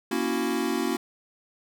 square chord, F# dominant seventh, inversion first, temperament equal with one note detuned, 235.5 / 277.2 / 329.6 / 370 Hz, A#3 / C#4 / E4 / F#4, +18 / 0 / 0 / 0 cents, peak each -31 dBFS, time 0.11-0.97 s, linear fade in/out 5 ms, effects none

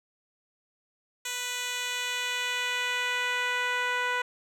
10% pulse tone with band-pass filter sweep, 493.9 Hz, B4, in tune, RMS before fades -30 dBFS, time 1.25-4.22 s, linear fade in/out 5 ms, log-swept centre 6200 to 1300 Hz, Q 0.82, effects none

